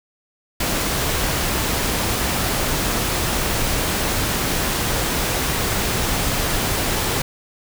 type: noise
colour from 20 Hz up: pink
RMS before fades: -21 dBFS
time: 0.6-7.22 s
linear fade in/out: 5 ms
effects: none